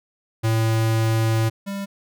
square tone pair in turn, 112.1 / 198.3 Hz, A2 / G3, +33 / +20 cents, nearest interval minor seventh, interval 987 cents, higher second, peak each -18 / -27 dBFS, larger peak first, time 0.43-1.5 / 1.66-1.86 s, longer first, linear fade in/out 20 ms, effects none

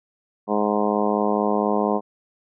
harmonic tone, 104.3 Hz, G#2, 8 cents sharp, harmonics 2 / 3 / 4 / 5 / 6 / 7 / 8 / 9 / 10, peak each -24 / -28 / -25 / -27 / -28 / -27 / -32 / -29 / -30 dBFS, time 0.47-2.01 s, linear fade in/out 50 ms, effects none

